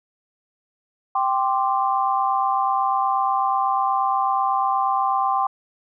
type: chord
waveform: sine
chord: G suspended fourth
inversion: none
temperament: equal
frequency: 784 / 1046.5 / 1174.7 Hz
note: G5 / C6 / D6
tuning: 0 / 0 / 0 cents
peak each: -21 / -22 / -25 dBFS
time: 1.15-5.47 s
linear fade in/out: 5 ms
effects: none